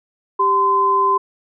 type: tone pair together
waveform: sine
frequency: 392 / 1026.8 Hz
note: G4 / C6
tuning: 0 / -33 cents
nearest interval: octave + perfect fourth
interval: 1667 cents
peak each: -21 / -13 dBFS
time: 0.39-1.18 s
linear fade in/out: 10 ms
effects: none